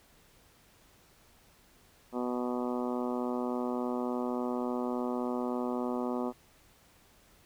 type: harmonic tone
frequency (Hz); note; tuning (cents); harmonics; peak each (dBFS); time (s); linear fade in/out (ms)
123.5; B2; 0; 2 / 3 / 4 / 5 / 6 / 7 / 8 / 9 / 10; -33 / -37 / -39 / -41 / -43 / -44 / -45 / -46 / -47; 2.12-6.33; 50
effects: pink hiss -62 dBFS RMS until 7.45 s